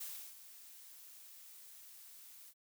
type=noise with ADSR envelope; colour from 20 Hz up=blue; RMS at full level=-44 dBFS; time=0-2.54 s; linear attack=10 ms; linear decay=330 ms; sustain=-12 dB; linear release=53 ms; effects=none